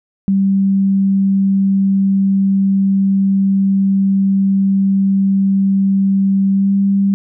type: tone with pitch glide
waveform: sine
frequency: 194.9 to 197.28 Hz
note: G3 to G3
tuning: -10 to +11 cents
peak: -10 dBFS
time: 0.28-7.14 s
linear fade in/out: 0 ms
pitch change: +21 cents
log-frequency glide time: 6.52-6.73 s
effects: none